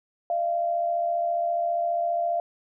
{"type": "tone pair together", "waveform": "sine", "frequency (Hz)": [611, 685.8], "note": ["D#5", "F5"], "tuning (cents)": [-32, -32], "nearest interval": "major second", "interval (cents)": 200, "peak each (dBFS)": [-32, -23], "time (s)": [0.3, 2.4], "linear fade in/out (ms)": 2, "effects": []}